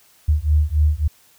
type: beating tone pair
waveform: sine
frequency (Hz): 74 / 77.6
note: D2 / D#2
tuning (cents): +14 / -4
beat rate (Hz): 3.6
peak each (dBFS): -17 / -17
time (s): 0.28-1.08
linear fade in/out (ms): 10
effects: white hiss -54 dBFS RMS until 1.38 s